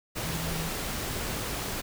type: tone in noise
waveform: sine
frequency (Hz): 163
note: E3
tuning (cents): -19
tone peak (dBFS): -34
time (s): 0.24-0.69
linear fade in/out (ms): 20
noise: pink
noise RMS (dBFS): -33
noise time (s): 0.15-1.82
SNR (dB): -4
effects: none